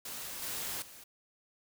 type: noise with level steps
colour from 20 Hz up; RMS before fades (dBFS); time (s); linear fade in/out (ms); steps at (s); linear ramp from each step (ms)
white; -42 / -38 / -52; 0.05-1.04; 5; 0.42 / 0.82; 2
effects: none